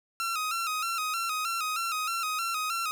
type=tone with vibrato; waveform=sawtooth; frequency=1305 Hz; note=E6; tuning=18 cents flat; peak=-25 dBFS; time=0.2-2.91 s; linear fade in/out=0 ms; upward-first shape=square; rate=3.2 Hz; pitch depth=68 cents each way; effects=none